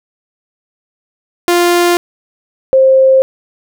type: tone pair in turn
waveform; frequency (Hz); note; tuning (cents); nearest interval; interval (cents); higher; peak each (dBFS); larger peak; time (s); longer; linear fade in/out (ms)
sawtooth / sine; 349.2 / 528.9; F4 / C5; 0 / +19; perfect fifth; 719; second; -4; neither; 1.48-1.97 / 2.73-3.22; neither; 0
effects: none